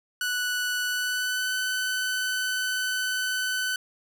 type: tone with pitch glide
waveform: sawtooth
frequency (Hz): 1480 to 1508.5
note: F#6 to F#6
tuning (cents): 0 to +33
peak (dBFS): -22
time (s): 0.21-3.76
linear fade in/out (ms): 2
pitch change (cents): +33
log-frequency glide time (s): 0.85-1.53
effects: none